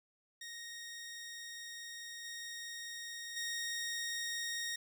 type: tone with level steps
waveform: 15% pulse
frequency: 1864.7 Hz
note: A#6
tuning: in tune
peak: -39 / -37 / -31 dBFS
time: 0.41-4.76 s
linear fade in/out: 5 ms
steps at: 2.24 / 3.36 s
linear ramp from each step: 10 ms
effects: none